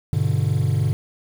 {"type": "chord", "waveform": "triangle", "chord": "G major", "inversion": "none", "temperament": "equal with one note detuned", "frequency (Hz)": [100.58, 123.47, 146.83], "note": ["G2", "B2", "D3"], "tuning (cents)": [45, 0, 0], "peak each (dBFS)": -19, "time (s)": [0.13, 0.93], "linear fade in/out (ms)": 0, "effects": ["tanh soft clip ceiling -10 dBFS", "7-bit"]}